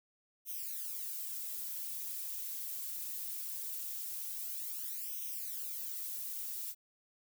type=noise with flanger; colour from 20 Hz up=violet; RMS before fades=-41 dBFS; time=0.45-6.75 s; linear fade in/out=50 ms; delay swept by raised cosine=0.33 to 5.53 ms; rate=0.21 Hz; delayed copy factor=+0.95; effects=none